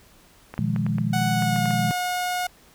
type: clicks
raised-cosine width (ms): 0.5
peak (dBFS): -20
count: 9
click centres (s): 0.54 / 0.579 / 0.762 / 0.865 / 0.984 / 1.423 / 1.561 / 1.657 / 1.708
type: chord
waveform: sine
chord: F half-diminished seventh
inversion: second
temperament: equal with one note detuned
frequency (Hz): 120.58 / 155.56 / 174.61 / 207.7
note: Cb3 / Eb3 / F3 / Ab3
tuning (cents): -41 / 0 / 0 / 0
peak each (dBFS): -26 / -27 / -28 / -26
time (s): 0.59-1.91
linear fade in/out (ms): 0
type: tone with pitch glide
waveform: sawtooth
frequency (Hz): 740 to 722.3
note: F#5 to F#5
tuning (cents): 0 to -42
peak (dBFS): -20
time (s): 1.13-2.47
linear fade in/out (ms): 5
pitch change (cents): -42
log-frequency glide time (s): 1.3-1.61
effects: pink hiss -54 dBFS RMS until 2.74 s